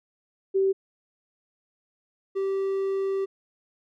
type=tone pair in turn; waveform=sine / triangle; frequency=386.6 / 388.8 Hz; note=G4 / G4; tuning=-24 / -14 cents; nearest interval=unison; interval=10 cents; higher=second; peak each=-19 / -22 dBFS; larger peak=first; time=0.54-0.73 / 2.35-3.26 s; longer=second; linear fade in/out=20 ms; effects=none